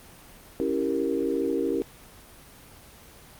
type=chord; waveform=sine; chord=C# diminished seventh; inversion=none; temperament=equal; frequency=277.2 / 329.6 / 392 / 466.2 Hz; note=C#4 / E4 / G4 / Bb4; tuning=0 / 0 / 0 / 0 cents; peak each=-29 dBFS; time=0.6-1.82 s; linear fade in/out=0 ms; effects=pink hiss -49 dBFS RMS until 3.39 s + Opus 24 kbps